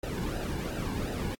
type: noise with flanger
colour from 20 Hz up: brown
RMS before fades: -33 dBFS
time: 0.03-1.35 s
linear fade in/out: 5 ms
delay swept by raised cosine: 0.89 to 1.6 ms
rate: 2.8 Hz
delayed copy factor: -0.75
effects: AAC 64 kbps